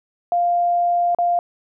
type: tone with dropouts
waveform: sine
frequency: 698.5 Hz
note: F5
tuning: in tune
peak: -15 dBFS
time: 0.32-1.39 s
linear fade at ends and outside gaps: 1 ms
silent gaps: 1.148-1.186 s
effects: none